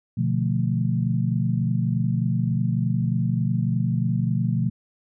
sine chord, B half-diminished seventh, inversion none, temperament equal, 123.47 / 146.83 / 174.61 / 220 Hz, B2 / D3 / F3 / A3, 0 / 0 / 0 / 0 cents, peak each -23 / -28 / -25 / -28 dBFS, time 0.17-4.7 s, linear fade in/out 10 ms, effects none

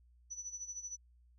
sine tone with tremolo, 5950 Hz, F#8, 9 cents sharp, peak -39 dBFS, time 0.3-0.97 s, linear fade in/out 20 ms, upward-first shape sine, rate 13 Hz, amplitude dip 75%, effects added 60 Hz sine -62 dBFS peak until 1.38 s

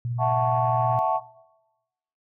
sine tone with tremolo, 119.9 Hz, A#2, 49 cents sharp, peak -24 dBFS, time 0.05-0.99 s, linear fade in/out 0 ms, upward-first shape triangle, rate 19 Hz, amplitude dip 35%
sine chord, F# minor seventh, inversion third, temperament equal with one note detuned, 659.3 / 737 / 880 / 1108.7 Hz, E5 / F#5 / A5 / C#6, 0 / -7 / 0 / 0 cents, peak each -25 / -24 / -24 / -27 dBFS, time 0.18-1.21 s, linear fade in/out 50 ms
effects noise-tail reverb RT60 1.0 s tail -20 dB re dry + tanh soft clip ceiling -10 dBFS

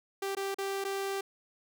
sawtooth tone with dropouts, 392 Hz, G4, in tune, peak -28 dBFS, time 0.22-1.21 s, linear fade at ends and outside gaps 5 ms, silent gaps 0.351-0.368 / 0.545-0.584 / 0.842-0.848 s, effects none

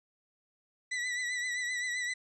40% pulse tone with vibrato, 1969 Hz, B6, 6 cents flat, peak -31 dBFS, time 0.91-2.14 s, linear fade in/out 10 ms, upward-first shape triangle, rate 7.7 Hz, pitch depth 53 cents each way, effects resampled to 24000 Hz

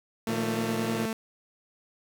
sawtooth tone with vibrato, 223.3 Hz, A3, 26 cents sharp, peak -25 dBFS, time 0.27-1.13 s, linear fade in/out 2 ms, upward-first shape sine, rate 3.5 Hz, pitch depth 9 cents each way
15% pulse chord, Bb suspended fourth, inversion none, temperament just, 116.54 / 155.39 / 174.81 Hz, Bb2 / Eb3 / F3, 0 / -2 / +2 cents, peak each -27 / -32 / -32 dBFS, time 0.28-1.06 s, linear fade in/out 5 ms
effects 8-bit

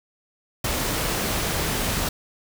pink noise, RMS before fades -25 dBFS, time 0.64-2.09 s, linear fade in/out 5 ms, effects none

